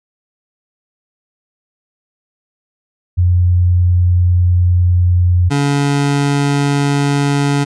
sine / 25% pulse tone pair in turn, 89 / 142.06 Hz, F2 / C#3, +33 / +43 cents, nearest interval minor sixth, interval 810 cents, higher second, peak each -8 dBFS, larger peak neither, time 3.17-5.5 / 5.5-7.65 s, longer first, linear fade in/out 20 ms, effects resampled to 22050 Hz

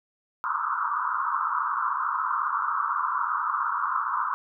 white band-pass noise, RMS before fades -27 dBFS, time 0.44-4.34 s, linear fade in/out 0 ms, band 960 to 1400 Hz, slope 96 dB/octave, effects none

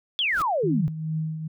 sine exponential sweep, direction down, 3520 to 135.5 Hz, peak -21 dBFS, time 0.19-0.88 s, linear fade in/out 0 ms
pink noise with exponential growth, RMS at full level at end -33 dBFS, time 0.23-0.42 s, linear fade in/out 0 ms, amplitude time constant 40 ms
sine tone with tremolo, 157.8 Hz, D#3, 25 cents sharp, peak -23 dBFS, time 0.63-1.48 s, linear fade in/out 10 ms, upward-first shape triangle, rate 2.3 Hz, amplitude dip 60%
effects none

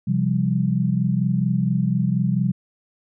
sine chord, C suspended fourth, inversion none, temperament equal with one note detuned, 130.81 / 171.71 / 196 Hz, C3 / F3 / G3, 0 / -29 / 0 cents, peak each -22 dBFS, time 0.07-2.52 s, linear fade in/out 10 ms, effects none

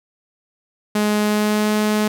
sawtooth tone with pitch glide, 210 to 212.3 Hz, G#3 to G#3, +19 to +38 cents, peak -12 dBFS, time 0.95-2.08 s, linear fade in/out 5 ms, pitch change +19 cents, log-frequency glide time 1.23-1.73 s, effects none

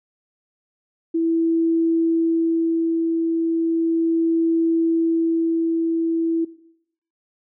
sine tone with tremolo, 329.6 Hz, E4, in tune, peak -16 dBFS, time 1.14-6.45 s, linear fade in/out 10 ms, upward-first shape sine, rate 0.36 Hz, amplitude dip 25%, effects noise-tail reverb RT60 0.7 s tail -17 dB re dry

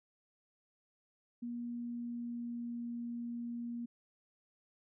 sine tone with pitch glide, 238.7 to 236.9 Hz, A#3 to A#3, +41 to +28 cents, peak -38 dBFS, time 1.42-3.86 s, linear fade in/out 10 ms, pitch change -13 cents, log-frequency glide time 1.65-2.86 s, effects none

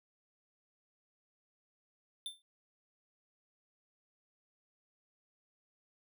square tone with exponential decay, 3560 Hz, A7, 20 cents sharp, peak -36 dBFS, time 2.26-2.42 s, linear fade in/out 1 ms, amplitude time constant 33 ms, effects none

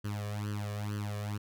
sawtooth tone with flanger, 103.8 Hz, G#2, in tune, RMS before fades -36 dBFS, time 0.04-1.38 s, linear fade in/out 10 ms, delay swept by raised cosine 0.65 to 1.75 ms, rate 2.2 Hz, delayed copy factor +0.95, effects none

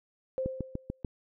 sine tone with exponential decay, 523.3 Hz, C5, in tune, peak -27 dBFS, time 0.38-1.03 s, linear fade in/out 0 ms, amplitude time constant 140 ms
click train, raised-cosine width 3 ms, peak -19 dBFS, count 5, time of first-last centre 0.46-1.047 s, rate 6.81 Hz
effects none

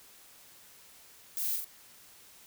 violet noise with echo, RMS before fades -34 dBFS, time 1.37-1.56 s, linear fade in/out 0 ms, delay 42 ms, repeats 2, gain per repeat -3 dB, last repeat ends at 1.644 s, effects white hiss -56 dBFS RMS until 2.46 s

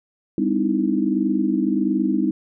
sine tone cluster, 200 / 254.3 / 302.5 / 324 Hz, G3 / C4 / D#4 / E4, +35 / -49 / -49 / -30 cents, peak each -23 dBFS, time 0.38-2.31 s, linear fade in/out 2 ms, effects none

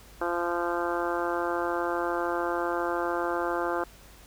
harmonic tone, 172.9 Hz, F3, 17 cents flat, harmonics 2 / 3 / 4 / 5 / 6 / 7 / 8 / 9, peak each -31 / -33 / -34 / -35 / -36 / -36 / -37 / -38 dBFS, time 0.21-3.84 s, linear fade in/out 5 ms, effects added 50 Hz sine -53 dBFS peak until 4.26 s + pink hiss -53 dBFS RMS until 4.26 s

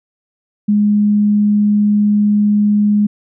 sine tone, 207.7 Hz, G#3, in tune, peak -9 dBFS, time 0.68-3.07 s, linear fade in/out 10 ms, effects none

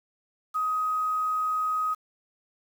sine tone with quantisation, 1258 Hz, D#6, 19 cents sharp, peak -24 dBFS, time 0.54-1.95 s, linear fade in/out 20 ms, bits 8, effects none

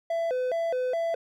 triangle tone with vibrato, 581 Hz, D5, 19 cents flat, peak -23 dBFS, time 0.1-1.15 s, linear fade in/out 5 ms, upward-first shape square, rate 2.4 Hz, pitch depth 240 cents each way, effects none

